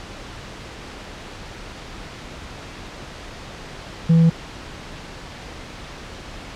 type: tone with tanh clipping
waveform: sine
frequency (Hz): 164.81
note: E3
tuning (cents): 0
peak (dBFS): -11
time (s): 4.09-4.3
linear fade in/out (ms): 10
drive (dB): 3
effects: pink hiss -36 dBFS RMS until 6.55 s + low-pass 5000 Hz 12 dB/octave